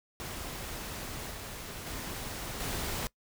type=noise with level steps; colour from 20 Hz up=pink; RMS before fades=-40 / -42 / -39 / -35 dBFS; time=0.2-3.07 s; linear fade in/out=0 ms; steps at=1.31 / 1.86 / 2.6 s; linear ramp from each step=5 ms; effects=noise-tail reverb RT60 0.1 s tail -21 dB re dry